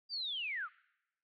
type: linear sweep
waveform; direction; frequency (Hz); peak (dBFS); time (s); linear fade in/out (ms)
sine; down; 4806 to 1148; -36; 0.09-0.69; 50
effects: noise-tail reverb RT60 0.9 s tail -23 dB re dry